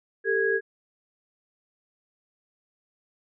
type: tone cluster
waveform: sine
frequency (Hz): 395.9 / 448.8 / 1654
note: G4 / A4 / G#6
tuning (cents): +17 / +34 / -8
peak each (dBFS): -26 / -26 / -25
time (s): 0.24-0.61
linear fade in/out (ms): 50
effects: none